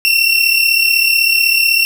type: tone pair together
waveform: 30% pulse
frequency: 2698 / 2734 Hz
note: E7 / F7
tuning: +40 / -37 cents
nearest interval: unison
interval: 23 cents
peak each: -10 dBFS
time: 0.05-1.85 s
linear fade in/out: 0 ms
effects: none